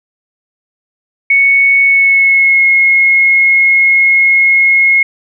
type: tone with pitch glide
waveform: sine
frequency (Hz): 2217 to 2163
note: C#7 to C#7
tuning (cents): 0 to -43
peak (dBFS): -5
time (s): 1.3-5.03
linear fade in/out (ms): 5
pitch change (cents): -43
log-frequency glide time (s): 1.83-2.65
effects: none